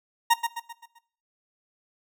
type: tone with echo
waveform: 40% pulse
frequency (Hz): 932.3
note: A#5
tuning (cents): 0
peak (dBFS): -15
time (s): 0.3-0.34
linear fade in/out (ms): 10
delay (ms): 130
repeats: 5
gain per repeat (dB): -7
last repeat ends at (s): 0.99
effects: noise-tail reverb RT60 0.5 s tail -19 dB re dry